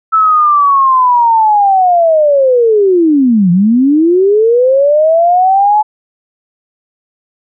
sine linear two-way sweep, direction down then up, 1319 to 169.1 to 861 Hz, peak -5 dBFS, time 0.12-5.83 s, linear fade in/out 20 ms, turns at 3.51 s, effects none

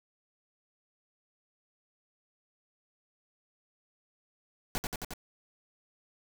pink noise with echo, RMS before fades -32 dBFS, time 4.75-4.78 s, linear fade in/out 0 ms, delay 89 ms, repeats 4, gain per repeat -2 dB, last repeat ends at 5.136 s, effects none

